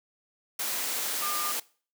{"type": "tone in noise", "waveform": "sine", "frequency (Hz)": 1204, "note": "D6", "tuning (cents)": 43, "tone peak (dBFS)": -32, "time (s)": [1.22, 1.52], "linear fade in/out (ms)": 5, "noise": "white", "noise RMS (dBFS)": -31, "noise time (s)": [0.59, 1.6], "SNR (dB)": -4, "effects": ["noise-tail reverb RT60 0.4 s tail -21 dB re dry", "high-pass 300 Hz 12 dB/octave"]}